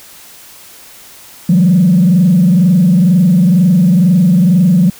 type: tone with frequency modulation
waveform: sine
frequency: 179.4 Hz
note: F3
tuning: 47 cents sharp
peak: -4 dBFS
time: 1.49-4.9 s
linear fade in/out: 5 ms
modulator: 22.1 Hz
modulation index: 0.88
effects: tanh soft clip ceiling -1 dBFS + white hiss -37 dBFS RMS until 4.99 s